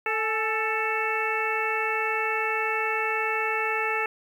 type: harmonic tone with a mistuned harmonic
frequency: 441.8 Hz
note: A4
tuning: 7 cents sharp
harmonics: 1 / 2 / 3 / 4 / 5 / 6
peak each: -31 / -31 / -31 / -31 / -31 / -31 dBFS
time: 0.06-4.06 s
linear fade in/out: 2 ms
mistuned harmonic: 2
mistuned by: -56 cents
effects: 9-bit